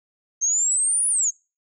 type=exponential two-way sweep; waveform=sine; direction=up then down; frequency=6330 to 9956 to 6330 Hz; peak=-18 dBFS; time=0.41-1.31 s; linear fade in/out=20 ms; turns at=1.08 s; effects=noise-tail reverb RT60 0.3 s tail -25 dB re dry